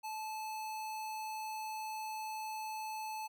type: tone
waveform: square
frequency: 869 Hz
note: A5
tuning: 22 cents flat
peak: -40 dBFS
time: 0.03-3.28 s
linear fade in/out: 20 ms
effects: none